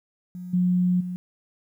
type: tone with level steps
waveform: sine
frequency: 180 Hz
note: F#3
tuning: 47 cents flat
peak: -33 / -18 / -28 dBFS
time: 0.35-1.16 s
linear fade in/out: 0 ms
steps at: 0.53 / 1 s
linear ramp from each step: 10 ms
effects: 10-bit